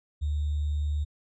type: tone with sample-and-hold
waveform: sine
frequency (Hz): 74.2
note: D2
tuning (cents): +18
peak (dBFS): -25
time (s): 0.21-1.05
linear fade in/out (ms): 20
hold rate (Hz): 3675
effects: resampled to 16000 Hz